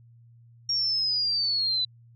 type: linear sweep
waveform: sine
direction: down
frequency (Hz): 5588 to 3968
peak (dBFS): -23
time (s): 0.69-1.85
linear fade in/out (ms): 5
effects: added 117 Hz sine -51 dBFS peak until 2.15 s